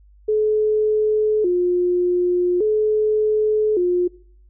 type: tone with vibrato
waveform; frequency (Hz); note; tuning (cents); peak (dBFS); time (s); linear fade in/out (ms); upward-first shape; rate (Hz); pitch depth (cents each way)
sine; 390.7; G4; -6; -15; 0.28-4.08; 10; square; 0.43; 160
effects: noise-tail reverb RT60 0.6 s tail -22 dB re dry + added 50 Hz sine -47 dBFS peak until 4.49 s